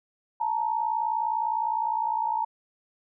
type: tone pair together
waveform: sine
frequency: 872.5 / 932.3 Hz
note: A5 / A#5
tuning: -15 / 0 cents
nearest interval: minor second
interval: 115 cents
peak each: -27 dBFS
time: 0.4-2.45 s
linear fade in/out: 10 ms
effects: none